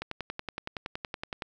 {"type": "click train", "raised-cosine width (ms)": 0.3, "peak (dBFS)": -18, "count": 16, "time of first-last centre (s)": [0.02, 1.422], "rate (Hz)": 10.7, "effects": []}